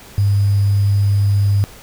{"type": "tone with sample-and-hold", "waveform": "sine", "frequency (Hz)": 100.5, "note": "G2", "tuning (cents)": 44, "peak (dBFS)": -11, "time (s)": [0.18, 1.64], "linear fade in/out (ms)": 0, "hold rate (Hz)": 4900, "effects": ["pink hiss -40 dBFS RMS until 1.82 s"]}